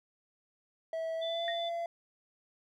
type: tone with pitch glide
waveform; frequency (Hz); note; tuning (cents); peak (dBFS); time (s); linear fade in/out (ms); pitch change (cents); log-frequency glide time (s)
triangle; 651 to 679.8; E5 to F5; -22 to -47; -31; 0.93-1.86; 2; +75; 1.16-1.44
type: tone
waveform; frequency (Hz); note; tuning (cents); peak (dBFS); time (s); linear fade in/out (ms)
sine; 3500; A7; -10; -38; 1.21-1.7; 20
type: tone with exponential decay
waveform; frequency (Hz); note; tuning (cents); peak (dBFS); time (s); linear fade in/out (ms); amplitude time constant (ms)
sine; 1864.7; A#6; 0; -31; 1.48-1.62; 1; 29
effects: none